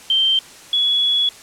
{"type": "tone pair in turn", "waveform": "sine", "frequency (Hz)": [3134, 3381], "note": ["G7", "G#7"], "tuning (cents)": [-1, 30], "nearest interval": "minor second", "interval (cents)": 131, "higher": "second", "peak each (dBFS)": [-13, -14], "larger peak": "first", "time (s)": [[0.1, 0.39], [0.73, 1.29]], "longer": "second", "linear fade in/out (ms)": 2, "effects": ["white hiss -41 dBFS RMS until 1.42 s", "low-pass 9000 Hz 12 dB/octave"]}